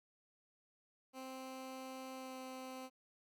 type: tone with pitch glide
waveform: 15% pulse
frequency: 261.6 to 259.6 Hz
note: C4 to C4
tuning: 0 to -13 cents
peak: -40 dBFS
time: 1.13-2.9 s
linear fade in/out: 50 ms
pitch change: -13 cents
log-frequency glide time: 2.14-2.37 s
effects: Opus 48 kbps